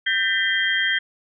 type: tone cluster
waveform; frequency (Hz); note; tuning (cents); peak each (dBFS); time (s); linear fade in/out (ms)
sine; 1572 / 1811 / 1998 / 3194; G6 / A6 / B6 / G7; +4 / +49 / +20 / +32; -24; 0.06-0.99; 10
effects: none